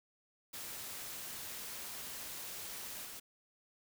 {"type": "noise with level steps", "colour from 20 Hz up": "white", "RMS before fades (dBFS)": [-45, -48], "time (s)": [0.53, 3.2], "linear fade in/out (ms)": 10, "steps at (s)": 3.04, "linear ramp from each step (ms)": 20, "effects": []}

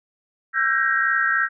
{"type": "tone cluster", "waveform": "sine", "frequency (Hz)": [1342, 1553, 1616, 1878], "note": ["E6", "G6", "G#6", "A#6"], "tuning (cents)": [31, -17, -48, 12], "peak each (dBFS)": -23, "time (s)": [0.53, 1.49], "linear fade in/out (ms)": 50, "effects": []}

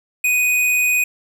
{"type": "tone", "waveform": "square", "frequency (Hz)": 2489, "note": "D#7", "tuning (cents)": 0, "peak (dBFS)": -15, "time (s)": [0.24, 1.04], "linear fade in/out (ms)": 5, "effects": []}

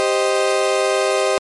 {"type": "chord", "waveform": "35% pulse", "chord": "C minor", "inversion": "second", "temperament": "equal", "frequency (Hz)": [392, 523.3, 622.3], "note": ["G4", "C5", "Eb5"], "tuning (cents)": [0, 0, 0], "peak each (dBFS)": -18, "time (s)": [0, 1.38], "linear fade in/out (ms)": 0, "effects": ["MP3 48 kbps"]}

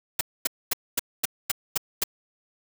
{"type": "noise bursts", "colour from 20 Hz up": "white", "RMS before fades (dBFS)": -23, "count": 8, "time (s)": [0.19, 2.038], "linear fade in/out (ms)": 5, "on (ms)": 21, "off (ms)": 240, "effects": []}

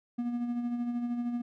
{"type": "tone with tremolo", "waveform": "triangle", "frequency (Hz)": 240, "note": "B3", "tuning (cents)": -49, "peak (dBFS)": -26, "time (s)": [0.18, 1.42], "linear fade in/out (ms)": 10, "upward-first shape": "sine", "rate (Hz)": 13, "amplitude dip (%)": 45, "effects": []}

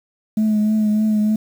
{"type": "tone with vibrato", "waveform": "sine", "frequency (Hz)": 214.1, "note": "A3", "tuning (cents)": -47, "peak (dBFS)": -12, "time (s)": [0.37, 1.36], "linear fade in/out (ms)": 5, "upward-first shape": "triangle", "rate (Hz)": 3.3, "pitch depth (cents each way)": 31, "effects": ["tanh soft clip ceiling -12 dBFS", "7-bit"]}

